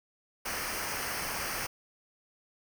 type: noise with comb filter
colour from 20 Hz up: pink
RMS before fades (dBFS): -35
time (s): 0.45-1.67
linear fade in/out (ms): 10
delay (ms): 0.27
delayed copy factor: -0.7
effects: none